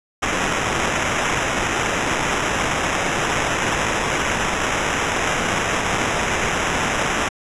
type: noise with sample-and-hold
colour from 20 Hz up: blue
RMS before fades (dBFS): -21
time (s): 0.22-7.29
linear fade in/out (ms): 10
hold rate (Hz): 4410
effects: resampled to 22050 Hz